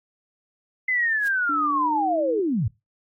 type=linear sweep; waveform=sine; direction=down; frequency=2054 to 87.1 Hz; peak=-20 dBFS; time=0.88-2.68 s; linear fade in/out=5 ms
type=noise with exponential growth; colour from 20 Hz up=white; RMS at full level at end=-37 dBFS; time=1.17-1.28 s; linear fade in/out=5 ms; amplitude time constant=23 ms
type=tone with pitch glide; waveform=sine; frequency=293.7 to 324 Hz; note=D4 to E4; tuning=0 to -30 cents; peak=-27 dBFS; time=1.49-2.4 s; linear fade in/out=5 ms; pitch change=+170 cents; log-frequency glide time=1.72-2.22 s
effects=noise-tail reverb RT60 0.2 s tail -19 dB re dry + AAC 48 kbps